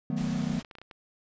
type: chord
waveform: triangle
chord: B dominant seventh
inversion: first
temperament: equal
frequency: 155.56 / 185 / 220 / 246.9 Hz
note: D#3 / F#3 / A3 / B3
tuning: 0 / 0 / 0 / 0 cents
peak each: -31 dBFS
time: 0.1-0.6 s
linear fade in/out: 2 ms
type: noise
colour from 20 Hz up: pink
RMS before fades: -42 dBFS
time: 0.16-0.63 s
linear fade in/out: 20 ms
type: clicks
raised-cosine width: 0.3 ms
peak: -30 dBFS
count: 7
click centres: 0.592 / 0.648 / 0.712 / 0.753 / 0.785 / 0.816 / 0.912 s
effects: resampled to 16000 Hz

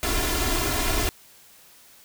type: noise with comb filter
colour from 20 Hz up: pink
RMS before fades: -24 dBFS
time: 0.03-1.09 s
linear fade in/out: 0 ms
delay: 2.9 ms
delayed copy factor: +1
effects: white hiss -52 dBFS RMS until 2.04 s

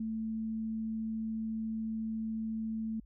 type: tone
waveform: sine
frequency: 221.5 Hz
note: A3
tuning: 12 cents sharp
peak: -33 dBFS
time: 0-3 s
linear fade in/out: 5 ms
effects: added 50 Hz sine -54 dBFS peak until 3.05 s

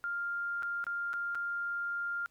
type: tone with dropouts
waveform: sine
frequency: 1399 Hz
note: F6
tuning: 3 cents sharp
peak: -32 dBFS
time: 0.04-2.26 s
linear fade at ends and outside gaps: 0 ms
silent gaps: 0.624-0.631 / 0.841-0.867 / 1.132-1.138 / 1.348-1.353 s
effects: pink hiss -71 dBFS RMS until 2.3 s + MP3 96 kbps

